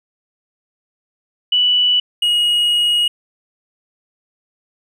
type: tone pair in turn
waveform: sine / triangle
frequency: 2960 / 2889 Hz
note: F#7 / F#7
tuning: 0 / -42 cents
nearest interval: unison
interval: 42 cents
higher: first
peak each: -11 dBFS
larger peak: neither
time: 1.52-2 / 2.22-3.08 s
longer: second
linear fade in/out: 5 ms
effects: none

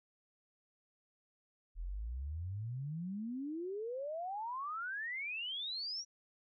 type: exponential sweep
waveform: sine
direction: up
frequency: 39.49 to 5840 Hz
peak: -38 dBFS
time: 1.75-6.05 s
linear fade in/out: 50 ms
effects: none

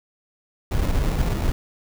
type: noise with sample-and-hold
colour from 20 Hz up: brown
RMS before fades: -21 dBFS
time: 0.71-1.52 s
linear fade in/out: 5 ms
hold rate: 1575 Hz
effects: none

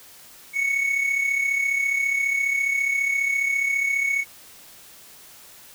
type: tone with amplitude modulation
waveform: triangle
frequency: 2217 Hz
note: C#7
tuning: in tune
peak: -16 dBFS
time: 0.53-4.25 s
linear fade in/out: 50 ms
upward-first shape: sine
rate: 34.7 Hz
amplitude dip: 55%
effects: white hiss -47 dBFS RMS until 5.74 s

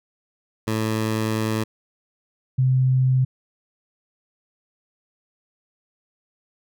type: tone pair in turn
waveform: 15% pulse / sine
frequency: 110 / 129.59 Hz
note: A2 / C3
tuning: 0 / -16 cents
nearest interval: minor third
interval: 284 cents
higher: second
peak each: -15 dBFS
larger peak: neither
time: 0.67-1.64 / 2.58-3.25 s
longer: first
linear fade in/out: 10 ms
effects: none

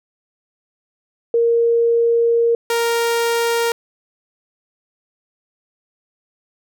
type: tone pair in turn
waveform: sine / sawtooth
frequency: 466.2 / 466.2 Hz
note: A#4 / A#4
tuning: 0 / 0 cents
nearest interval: unison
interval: 0 cents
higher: neither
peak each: -12 dBFS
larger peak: neither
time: 1.34-2.55 / 2.7-3.72 s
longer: first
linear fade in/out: 2 ms
effects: none

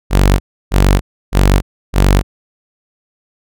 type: tone bursts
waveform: sawtooth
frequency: 47.9 Hz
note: G1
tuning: 39 cents flat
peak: -3 dBFS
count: 4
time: 0.1-2.23 s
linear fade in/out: 50 ms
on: 300 ms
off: 310 ms
effects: none

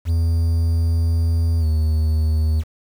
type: tone with pitch glide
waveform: triangle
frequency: 83 to 78.34 Hz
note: E2 to D#2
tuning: +12 to +12 cents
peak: -13 dBFS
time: 0.05-2.64 s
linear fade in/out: 50 ms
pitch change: -100 cents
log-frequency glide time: 1.6-1.65 s
effects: 7-bit

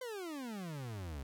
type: exponential sweep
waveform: 40% pulse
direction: down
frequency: 523.3 to 65.3 Hz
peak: -40 dBFS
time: 0.01-1.23 s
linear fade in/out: 5 ms
effects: none

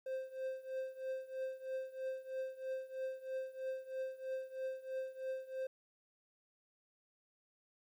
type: tone with tremolo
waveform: triangle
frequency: 524 Hz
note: C5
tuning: 2 cents sharp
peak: -34 dBFS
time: 0.06-5.67 s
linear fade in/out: 5 ms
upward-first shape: triangle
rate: 3.1 Hz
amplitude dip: 90%
effects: 12-bit

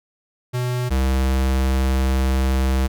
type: tone pair in turn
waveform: square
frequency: 124.1 / 65.74 Hz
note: B2 / C2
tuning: +9 / +9 cents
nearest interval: major seventh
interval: 1100 cents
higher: first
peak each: -21 / -17 dBFS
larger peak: second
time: 0.53-0.9 / 0.9-2.88 s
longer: second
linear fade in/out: 20 ms
effects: none

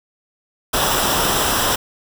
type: noise with comb filter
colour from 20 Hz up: pink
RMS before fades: -18 dBFS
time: 0.73-1.76 s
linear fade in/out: 10 ms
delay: 0.45 ms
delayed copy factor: -0.6
effects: none

